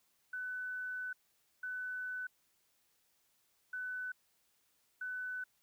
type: tone bursts at uneven times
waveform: sine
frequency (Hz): 1500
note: F#6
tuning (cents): +23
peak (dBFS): -38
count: 4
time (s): 0.33-1.13 / 1.63-2.27 / 3.73-4.12 / 5.01-5.44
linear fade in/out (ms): 5
effects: white hiss -75 dBFS RMS until 5.62 s